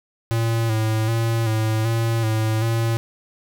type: tone with vibrato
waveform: square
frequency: 112.2 Hz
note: A2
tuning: 34 cents sharp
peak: -19 dBFS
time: 0.31-2.97 s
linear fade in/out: 0 ms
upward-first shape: square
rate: 1.3 Hz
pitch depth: 36 cents each way
effects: none